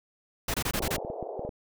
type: noise bursts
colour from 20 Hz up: pink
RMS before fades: -29 dBFS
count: 6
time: 0.48-0.966 s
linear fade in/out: 5 ms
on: 61 ms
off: 24 ms
type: band-pass noise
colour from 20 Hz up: pink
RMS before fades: -37 dBFS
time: 0.78-1.49 s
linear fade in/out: 10 ms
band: 390 to 780 Hz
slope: 48 dB/octave
type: clicks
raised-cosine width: 2 ms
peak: -23 dBFS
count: 10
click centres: 0.805 / 0.839 / 0.928 / 0.982 / 1.049 / 1.101 / 1.227 / 1.394 / 1.45 / 1.492 s
effects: none